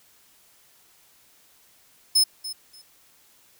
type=tone with echo; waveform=sawtooth; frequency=5200 Hz; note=E8; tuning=24 cents flat; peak=-13 dBFS; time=2.15-2.24 s; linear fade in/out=10 ms; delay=290 ms; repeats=2; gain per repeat=-15 dB; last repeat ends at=2.82 s; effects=white hiss -58 dBFS RMS until 3.59 s